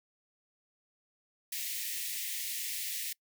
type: high-pass noise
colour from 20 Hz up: white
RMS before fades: -37 dBFS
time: 1.52-3.13 s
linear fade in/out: 5 ms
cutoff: 1800 Hz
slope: 96 dB/octave
effects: noise-tail reverb RT60 0.1 s tail -25 dB re dry